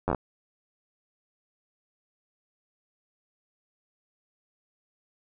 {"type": "slowing click train", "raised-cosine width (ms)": 1, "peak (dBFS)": -12, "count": 6, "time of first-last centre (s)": [0.08, 0.147], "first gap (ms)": 10, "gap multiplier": 1.15, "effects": []}